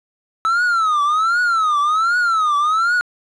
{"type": "tone with vibrato", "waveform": "triangle", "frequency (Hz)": 1300, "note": "E6", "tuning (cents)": -24, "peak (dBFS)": -12, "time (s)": [0.45, 3.01], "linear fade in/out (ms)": 0, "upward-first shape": "triangle", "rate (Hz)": 1.3, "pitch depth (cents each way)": 220, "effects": ["resampled to 22050 Hz", "8-bit"]}